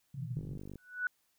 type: band-pass noise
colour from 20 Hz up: white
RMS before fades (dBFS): -40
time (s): 0.14-0.57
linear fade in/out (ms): 5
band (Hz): 120 to 160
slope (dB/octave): 96
type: click train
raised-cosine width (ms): 3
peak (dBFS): -33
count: 20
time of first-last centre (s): 0.37-0.757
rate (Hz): 49.1
type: tone with exponential growth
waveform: sine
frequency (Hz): 1480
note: F#6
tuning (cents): 0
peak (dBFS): -27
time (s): 0.78-1.07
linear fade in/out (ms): 2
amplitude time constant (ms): 61
effects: white hiss -75 dBFS RMS until 1.38 s